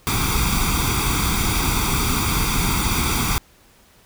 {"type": "noise with comb filter", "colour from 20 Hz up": "pink", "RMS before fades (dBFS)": -20, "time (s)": [0.07, 3.38], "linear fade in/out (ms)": 0, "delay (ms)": 0.85, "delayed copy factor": 0.85, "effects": ["pink hiss -53 dBFS RMS until 4.05 s"]}